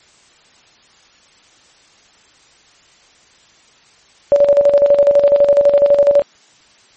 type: tone with tremolo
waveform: sine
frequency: 571 Hz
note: D5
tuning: 49 cents flat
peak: -5 dBFS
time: 4.32-6.22 s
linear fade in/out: 0 ms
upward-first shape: square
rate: 12 Hz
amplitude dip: 60%
effects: white hiss -49 dBFS RMS until 6.96 s + MP3 32 kbps